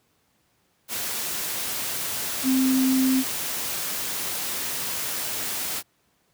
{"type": "tone in noise", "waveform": "sine", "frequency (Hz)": 261.6, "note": "C4", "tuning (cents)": 0, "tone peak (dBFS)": -18, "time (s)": [2.43, 3.24], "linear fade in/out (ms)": 50, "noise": "white", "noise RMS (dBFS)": -29, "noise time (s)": [0.88, 5.83], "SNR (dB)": 8, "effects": ["pink hiss -67 dBFS RMS until 6.33 s", "high-pass 80 Hz 12 dB/octave"]}